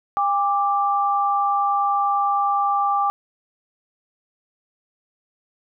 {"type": "tone pair together", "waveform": "sine", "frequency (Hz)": [805.4, 1174.7], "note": ["G5", "D6"], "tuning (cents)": [47, 0], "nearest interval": "perfect fifth", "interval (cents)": 653, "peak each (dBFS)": -20, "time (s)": [0.17, 3.1], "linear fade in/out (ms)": 0, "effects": []}